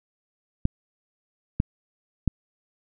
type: clicks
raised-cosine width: 5 ms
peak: -8 dBFS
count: 3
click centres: 0.654 / 1.601 / 2.277 s
effects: none